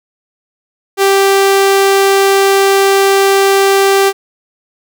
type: tone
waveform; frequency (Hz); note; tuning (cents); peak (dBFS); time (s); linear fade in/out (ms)
sawtooth; 392; G4; 0; -3; 0.97-4.13; 50
effects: none